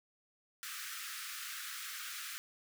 pink high-pass noise, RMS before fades -44 dBFS, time 0.63-2.38 s, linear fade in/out 0 ms, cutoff 1200 Hz, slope 96 dB/octave, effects none

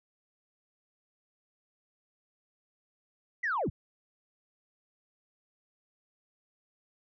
sine linear sweep, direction down, 2036 to 41.2 Hz, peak -27 dBFS, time 3.43-3.7 s, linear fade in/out 10 ms, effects tanh soft clip ceiling -23 dBFS

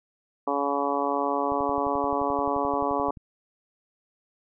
harmonic tone, 141.6 Hz, C#3, 37 cents sharp, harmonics 2 / 3 / 4 / 5 / 6 / 7 / 8, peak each -31 / -31 / -31 / -31 / -31 / -31 / -31 dBFS, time 0.47-3.11 s, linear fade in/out 5 ms
click train, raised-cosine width 5 ms, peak -30 dBFS, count 20, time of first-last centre 1.52-3.172 s, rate 11.5 Hz
effects none

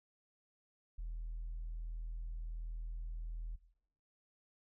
sine tone, 40.67 Hz, E1, 23 cents flat, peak -38 dBFS, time 0.98-3.56 s, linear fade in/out 10 ms, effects noise-tail reverb RT60 0.8 s tail -19 dB re dry + tanh soft clip ceiling -37 dBFS

